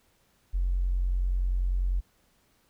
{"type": "tone with tanh clipping", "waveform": "triangle", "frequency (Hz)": 45.1, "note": "F#1", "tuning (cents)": -44, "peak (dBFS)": -23, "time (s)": [0.53, 2.01], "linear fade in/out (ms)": 20, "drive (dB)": 2, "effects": ["pink hiss -67 dBFS RMS until 2.69 s"]}